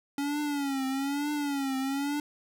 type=tone with vibrato; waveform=square; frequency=279.9 Hz; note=C#4; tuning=17 cents sharp; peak=-29 dBFS; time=0.18-2.2 s; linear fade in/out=2 ms; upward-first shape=triangle; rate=1.1 Hz; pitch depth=110 cents each way; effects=none